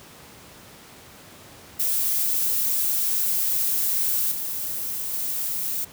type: noise with level steps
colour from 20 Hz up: violet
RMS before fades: -23 / -29 / -27 dBFS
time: 1.79-5.85 s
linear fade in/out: 10 ms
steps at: 4.31 / 5.13 s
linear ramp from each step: 10 ms
effects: pink hiss -46 dBFS RMS until 5.92 s + high-pass 80 Hz 12 dB/octave